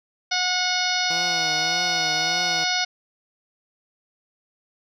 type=harmonic tone; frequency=729 Hz; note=F#5; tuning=26 cents flat; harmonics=1 / 2 / 3 / 4 / 5 / 6 / 7 / 8; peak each=-28 / -28 / -28 / -32 / -29 / -29 / -27 / -33 dBFS; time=0.31-2.85 s; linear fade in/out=10 ms
type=tone with vibrato; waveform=10% pulse; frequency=164.81 Hz; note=E3; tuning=in tune; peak=-25 dBFS; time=1.1-2.64 s; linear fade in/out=2 ms; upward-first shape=triangle; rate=1.7 Hz; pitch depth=110 cents each way
effects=none